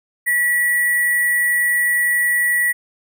sine tone with sample-and-hold, 1938 Hz, B6, 33 cents flat, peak -14 dBFS, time 0.26-2.73 s, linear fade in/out 20 ms, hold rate 11025 Hz, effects none

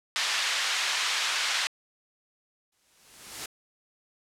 white band-pass noise, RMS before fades -28 dBFS, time 0.16-1.67 s, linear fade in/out 0 ms, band 1200 to 4200 Hz, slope 12 dB/octave
white noise with exponential growth, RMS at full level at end -33 dBFS, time 2.72-3.46 s, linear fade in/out 5 ms, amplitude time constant 160 ms
effects low-pass 10000 Hz 12 dB/octave

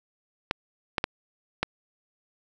clicks, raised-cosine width 0.3 ms, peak -8 dBFS, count 4, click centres 0.511 / 0.982 / 1.041 / 1.63 s, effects none

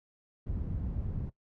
white low-pass noise, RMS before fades -35 dBFS, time 0.46-1.3 s, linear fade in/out 10 ms, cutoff 100 Hz, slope 12 dB/octave, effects noise-tail reverb RT60 0.1 s tail -17 dB re dry

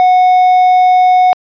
triangle tone, 734 Hz, F#5, 14 cents flat, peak -3 dBFS, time 0-1.33 s, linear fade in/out 0 ms, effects resampled to 11025 Hz

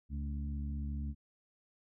harmonic tone with a mistuned harmonic, 71.3 Hz, C#2, 49 cents sharp, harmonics 1 / 2 / 3 / 4, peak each -36 / -45 / -44 / -52 dBFS, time 0.09-1.15 s, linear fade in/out 50 ms, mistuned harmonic 3, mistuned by +30 cents, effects none

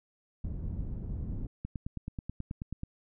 pink low-pass noise, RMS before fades -36 dBFS, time 0.44-1.47 s, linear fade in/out 5 ms, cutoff 170 Hz, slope 12 dB/octave
click train, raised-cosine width 5 ms, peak -24 dBFS, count 12, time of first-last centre 1.65-2.834 s, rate 9.29 Hz
effects none

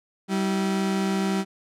35% pulse tone pair together, 193.26 / 324.7 Hz, G3 / E4, -24 / -26 cents, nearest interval major sixth, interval 898 cents, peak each -21 / -30 dBFS, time 0.28-1.45 s, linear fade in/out 50 ms, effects low-pass 10000 Hz 12 dB/octave

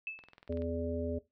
sine tone with exponential decay, 2620 Hz, E7, 11 cents flat, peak -33 dBFS, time 0.07-0.33 s, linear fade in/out 1 ms, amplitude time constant 55 ms
click train, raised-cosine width 0.3 ms, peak -37 dBFS, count 10, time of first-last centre 0.19-0.621 s, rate 20.9 Hz
harmonic tone, 83.8 Hz, E2, 29 cents sharp, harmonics 1 / 3 / 5 / 7, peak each -38 / -38 / -38 / -38 dBFS, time 0.49-1.19 s, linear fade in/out 10 ms
effects noise-tail reverb RT60 0.2 s tail -17 dB re dry

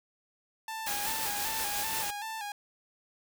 sawtooth tone with vibrato, 853 Hz, G#5, 46 cents sharp, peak -32 dBFS, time 0.68-2.52 s, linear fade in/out 2 ms, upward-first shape square, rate 2.6 Hz, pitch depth 67 cents each way
white noise with tremolo, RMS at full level -33 dBFS, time 0.86-2.11 s, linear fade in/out 10 ms, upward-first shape sine, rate 5.6 Hz, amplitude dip 25%
effects none

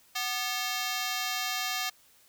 10% pulse ring-modulated tone, 981 Hz, B5, 12 cents flat, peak -18 dBFS, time 0.15-1.9 s, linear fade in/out 10 ms, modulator 234 Hz, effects white hiss -61 dBFS RMS until 2.28 s

